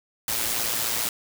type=noise with amplitude modulation; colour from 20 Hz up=white; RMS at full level=-24 dBFS; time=0.28-1.09 s; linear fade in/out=2 ms; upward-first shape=sine; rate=114 Hz; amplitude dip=50%; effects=none